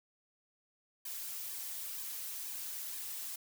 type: noise with flanger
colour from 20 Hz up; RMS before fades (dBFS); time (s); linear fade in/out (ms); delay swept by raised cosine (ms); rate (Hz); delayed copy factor
blue; -42; 1.05-3.36; 5; 1.4 to 6.4; 2.1; -0.8
effects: none